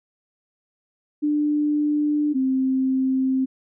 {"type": "tone pair in turn", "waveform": "sine", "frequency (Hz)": [297.1, 262.7], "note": ["D4", "C4"], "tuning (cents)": [20, 7], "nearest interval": "major second", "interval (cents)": 213, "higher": "first", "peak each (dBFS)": [-18, -18], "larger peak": "neither", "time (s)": [[1.22, 2.34], [2.34, 3.46]], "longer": "neither", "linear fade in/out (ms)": 20, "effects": []}